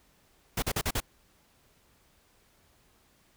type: noise bursts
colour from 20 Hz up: pink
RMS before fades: -29 dBFS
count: 5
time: 0.57-1.003 s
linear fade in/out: 5 ms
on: 53 ms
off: 42 ms
effects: pink hiss -65 dBFS RMS until 3.36 s